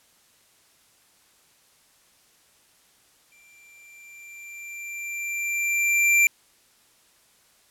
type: tone with exponential growth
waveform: square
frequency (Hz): 2361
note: D7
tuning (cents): +9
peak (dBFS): -15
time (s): 3.32-6.27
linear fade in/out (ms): 1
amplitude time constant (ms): 640
effects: white hiss -60 dBFS RMS until 7.7 s + low-pass 12000 Hz 12 dB/octave